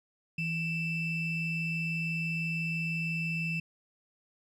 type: ring-modulated tone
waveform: triangle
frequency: 1247 Hz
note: D#6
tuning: 3 cents sharp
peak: -25 dBFS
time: 0.38-3.6 s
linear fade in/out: 5 ms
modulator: 1410 Hz
effects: none